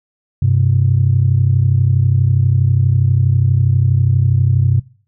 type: tone pair together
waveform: sine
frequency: 96.9 / 129.22 Hz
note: G2 / C3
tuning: -20 / -21 cents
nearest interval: perfect fourth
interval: 499 cents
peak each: -12 dBFS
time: 0.42-4.8 s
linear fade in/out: 5 ms
effects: noise-tail reverb RT60 0.4 s tail -20 dB re dry + tanh soft clip ceiling -2 dBFS